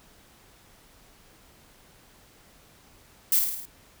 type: noise with echo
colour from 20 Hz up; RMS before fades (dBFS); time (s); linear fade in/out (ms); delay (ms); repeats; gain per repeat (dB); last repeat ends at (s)
violet; -21; 3.32-3.39; 2; 53; 5; -4; 3.655
effects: pink hiss -56 dBFS RMS until 4 s